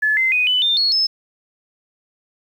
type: tone with pitch steps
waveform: sine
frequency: 1721 / 2070 / 2491 / 2996 / 3605 / 4337 / 5217 Hz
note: A6 / C7 / D#7 / F#7 / A7 / C#8 / E8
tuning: -39 / -19 / +1 / +21 / +41 / -39 / -19 cents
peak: -14 dBFS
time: 0.02-1.07 s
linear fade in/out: 10 ms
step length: 150 ms
effects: 8-bit